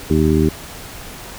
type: harmonic tone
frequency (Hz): 77.78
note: D#2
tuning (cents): 0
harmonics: 1 / 2 / 3 / 4 / 5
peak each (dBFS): -18 / -18 / -18 / -18 / -18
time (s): 0.1-0.49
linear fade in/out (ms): 5
effects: pink hiss -34 dBFS RMS until 1.38 s